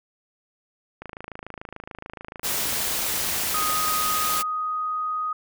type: click train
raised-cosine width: 0.5 ms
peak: -21 dBFS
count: 78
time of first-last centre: 1.02-3.882 s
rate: 26.9 Hz
type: noise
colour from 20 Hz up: white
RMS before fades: -26 dBFS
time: 2.43-4.43 s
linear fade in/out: 20 ms
type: tone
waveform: sine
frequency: 1248 Hz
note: D#6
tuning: 5 cents sharp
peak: -24 dBFS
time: 3.54-5.33 s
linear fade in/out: 5 ms
effects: none